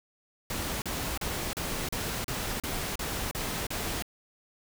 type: noise bursts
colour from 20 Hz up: pink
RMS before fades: -33 dBFS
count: 10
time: 0.5-4.024 s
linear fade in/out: 2 ms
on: 320 ms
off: 36 ms
effects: none